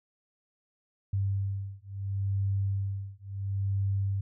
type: beating tone pair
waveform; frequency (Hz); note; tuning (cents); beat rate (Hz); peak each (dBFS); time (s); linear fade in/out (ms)
sine; 98 / 98.73; G2 / G2; 0 / +13; 0.73; -31; 1.13-4.21; 5
effects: none